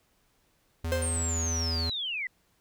square tone, 82.41 Hz, E2, in tune, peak -30 dBFS, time 0.84-1.9 s, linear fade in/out 5 ms
45% pulse tone with exponential decay, 523.3 Hz, C5, in tune, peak -24 dBFS, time 0.92-1.3 s, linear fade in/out 0 ms, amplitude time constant 81 ms
sine linear sweep, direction down, 8870 to 1937 Hz, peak -30 dBFS, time 1.02-2.27 s, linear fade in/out 2 ms
effects pink hiss -69 dBFS RMS until 2.6 s

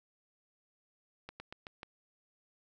slowing click train, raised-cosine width 0.3 ms, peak -28 dBFS, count 5, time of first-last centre 1.29-1.831 s, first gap 110 ms, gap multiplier 1.14, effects none

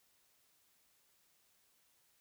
silence, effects white hiss -73 dBFS RMS until 2.2 s

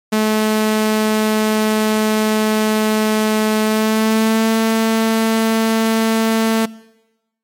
sawtooth tone with pitch glide, 216 to 223.4 Hz, A3 to A3, -32 to +27 cents, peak -9 dBFS, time 0.12-6.66 s, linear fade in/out 10 ms, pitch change +59 cents, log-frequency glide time 3.62-4.51 s, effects noise-tail reverb RT60 1.0 s tail -21 dB re dry + MP3 64 kbps

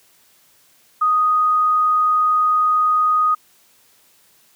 sine tone, 1244.5 Hz, D#6, in tune, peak -13 dBFS, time 1.01-3.35 s, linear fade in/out 10 ms, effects white hiss -55 dBFS RMS until 4.55 s + high-pass 80 Hz 12 dB/octave

